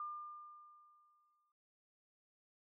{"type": "tone with exponential decay", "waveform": "sine", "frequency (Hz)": 1200, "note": "D6", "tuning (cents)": 37, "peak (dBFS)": -40, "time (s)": [0, 1.52], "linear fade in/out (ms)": 2, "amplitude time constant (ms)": 330, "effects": []}